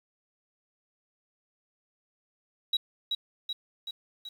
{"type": "tone with echo", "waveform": "sine", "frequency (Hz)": 3869, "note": "B7", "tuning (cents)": -36, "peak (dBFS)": -22, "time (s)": [2.73, 2.77], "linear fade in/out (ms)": 5, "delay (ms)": 380, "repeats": 4, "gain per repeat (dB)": -4, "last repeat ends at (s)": 4.29, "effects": ["tanh soft clip ceiling -19 dBFS", "9-bit"]}